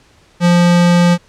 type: tone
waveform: square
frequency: 174.61 Hz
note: F3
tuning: in tune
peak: -8 dBFS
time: 0.4-1.18 s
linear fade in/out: 50 ms
effects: pink hiss -49 dBFS RMS until 1.28 s + low-pass 7000 Hz 12 dB/octave